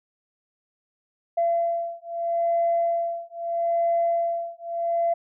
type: beating tone pair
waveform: sine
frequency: 679 / 679.78 Hz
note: F5 / F5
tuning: -49 / -47 cents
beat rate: 0.78 Hz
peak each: -24 dBFS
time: 1.37-5.14 s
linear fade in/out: 10 ms
effects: tanh soft clip ceiling -14 dBFS